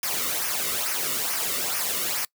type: noise with flanger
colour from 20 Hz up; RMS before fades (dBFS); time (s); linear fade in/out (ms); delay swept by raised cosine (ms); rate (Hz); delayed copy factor
white; -27; 0.03-2.25; 2; 0.25 to 1.25; 2.3; -0.65
effects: noise-tail reverb RT60 0.1 s tail -24 dB re dry